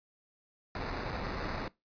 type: noise with sample-and-hold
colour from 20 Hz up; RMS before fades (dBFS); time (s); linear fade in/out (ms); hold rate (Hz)
pink; -37; 0.75-1.68; 2; 3150
effects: noise-tail reverb RT60 0.2 s tail -21 dB re dry + resampled to 11025 Hz